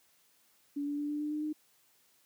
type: tone with pitch steps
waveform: sine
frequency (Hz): 286.6 / 289.6 / 292.6 / 295.7 / 298.8 / 301.9 / 305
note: D4 / D4 / D4 / D4 / D4 / D4 / D#4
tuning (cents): -42 / -24 / -6 / +12 / +30 / +48 / -34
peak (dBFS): -32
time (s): 0.76-1.53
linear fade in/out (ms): 10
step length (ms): 110
effects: white hiss -68 dBFS RMS until 2.25 s + high-pass 100 Hz 12 dB/octave